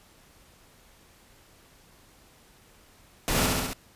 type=noise with echo; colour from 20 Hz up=pink; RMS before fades=-26 dBFS; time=3.28-3.46 s; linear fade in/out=0 ms; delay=68 ms; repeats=4; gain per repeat=-2 dB; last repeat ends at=3.732 s; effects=pink hiss -57 dBFS RMS until 3.95 s + resampled to 32000 Hz